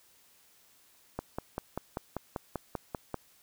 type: click train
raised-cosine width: 1 ms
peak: -19 dBFS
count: 11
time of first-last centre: 1.19-3.143 s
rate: 5.12 Hz
effects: white hiss -63 dBFS RMS until 3.42 s